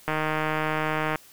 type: click train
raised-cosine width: 0.5 ms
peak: -11 dBFS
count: 168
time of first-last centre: 0.08-1.157 s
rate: 155 Hz
effects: white hiss -52 dBFS RMS until 1.32 s